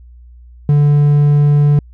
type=tone; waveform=triangle; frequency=146 Hz; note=D3; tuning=10 cents flat; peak=-5 dBFS; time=0.69-1.79 s; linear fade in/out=2 ms; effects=added 60 Hz sine -36 dBFS peak until 1.93 s